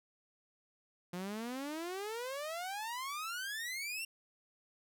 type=exponential sweep; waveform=sawtooth; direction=up; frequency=173.5 to 2780 Hz; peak=-35 dBFS; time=1.13-4.05 s; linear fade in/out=5 ms; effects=none